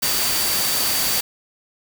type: tone in noise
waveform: sine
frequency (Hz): 4611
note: D8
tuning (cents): -33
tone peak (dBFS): -26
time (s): 0.02-1.21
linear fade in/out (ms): 10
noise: white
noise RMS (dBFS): -21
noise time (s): 0.02-1.21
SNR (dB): -8
effects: none